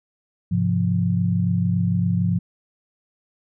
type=chord; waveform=sine; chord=F minor; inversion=first; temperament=equal; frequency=103.83 / 130.81 / 174.61 Hz; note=Ab2 / C3 / F3; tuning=0 / 0 / 0 cents; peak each=-22 / -26 / -20 dBFS; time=0.51-2.39 s; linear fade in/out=10 ms; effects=none